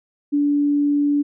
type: tone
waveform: sine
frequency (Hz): 289.2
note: D4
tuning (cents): -27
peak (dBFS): -15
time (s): 0.32-1.23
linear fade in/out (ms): 20
effects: none